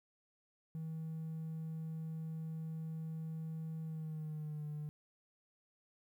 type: tone with pitch glide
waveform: triangle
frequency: 160 to 150.15 Hz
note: D#3 to D3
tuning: +49 to +39 cents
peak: -37 dBFS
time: 0.75-4.89 s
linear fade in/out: 0 ms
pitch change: -110 cents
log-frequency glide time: 3.83-4.65 s
effects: tanh soft clip ceiling -35 dBFS + 12-bit